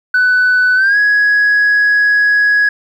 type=tone with pitch glide; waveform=sine; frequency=1496 to 1669.5 Hz; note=F#6 to G#6; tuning=+19 to +9 cents; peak=-6 dBFS; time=0.14-2.69 s; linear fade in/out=5 ms; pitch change=+190 cents; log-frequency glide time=0.75-0.97 s; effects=tanh soft clip ceiling -6 dBFS + 8-bit